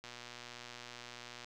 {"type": "click train", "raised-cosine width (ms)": 0.2, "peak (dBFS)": -30, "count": 171, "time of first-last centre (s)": [0.04, 1.445], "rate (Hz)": 121, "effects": []}